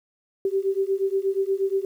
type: beating tone pair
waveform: sine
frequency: 384.7 / 393.1 Hz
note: G4 / G4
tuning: -33 / +5 cents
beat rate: 8.4 Hz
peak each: -24 dBFS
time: 0.45-1.85 s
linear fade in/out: 2 ms
effects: 9-bit